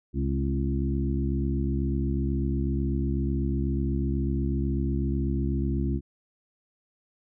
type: harmonic tone with a mistuned harmonic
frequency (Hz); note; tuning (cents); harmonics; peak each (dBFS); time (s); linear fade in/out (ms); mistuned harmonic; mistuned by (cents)
68.1; C#2; -30; 1 / 2 / 3 / 4 / 5; -27 / -30 / -32 / -33 / -34; 0.13-6.01; 50; 3; +50
effects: none